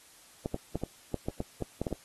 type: clicks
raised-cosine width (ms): 2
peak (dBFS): -18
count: 11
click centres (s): 0.459 / 0.544 / 0.756 / 0.836 / 1.143 / 1.285 / 1.404 / 1.623 / 1.816 / 1.868 / 1.927
effects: white hiss -57 dBFS RMS until 2.04 s + AAC 32 kbps